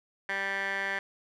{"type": "tone with band-pass filter", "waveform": "15% pulse", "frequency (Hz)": 196, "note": "G3", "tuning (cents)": 0, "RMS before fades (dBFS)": -32, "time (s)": [0.29, 0.99], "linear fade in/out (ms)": 2, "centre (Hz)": 1700, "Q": 3.5, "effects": []}